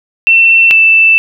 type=tone pair in turn; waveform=sine; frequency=2692 / 2653 Hz; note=E7 / E7; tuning=+36 / +10 cents; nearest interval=unison; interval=26 cents; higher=first; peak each=-3 dBFS; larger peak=neither; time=0.27-0.71 / 0.71-1.18 s; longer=second; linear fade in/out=0 ms; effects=none